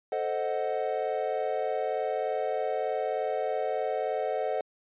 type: chord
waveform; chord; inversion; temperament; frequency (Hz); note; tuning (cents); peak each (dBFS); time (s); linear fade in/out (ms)
triangle; A diminished seventh; none; equal; 440 / 523.3 / 622.3 / 740; A4 / C5 / Eb5 / Gb5; 0 / 0 / 0 / 0; -31; 0.12-4.61; 2
effects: resampled to 8000 Hz